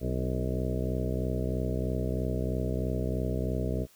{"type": "harmonic tone with a mistuned harmonic", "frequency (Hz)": 63.1, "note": "B1", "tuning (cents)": 38, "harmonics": [1, 2, 3, 4, 5, 6, 7, 8, 9, 10], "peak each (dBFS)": [-32, -33, -36, -38, -41, -39, -38, -42, -45, -40], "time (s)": [0, 3.87], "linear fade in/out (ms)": 50, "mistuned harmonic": 4, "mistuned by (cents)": 42, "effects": ["white hiss -60 dBFS RMS until 3.95 s"]}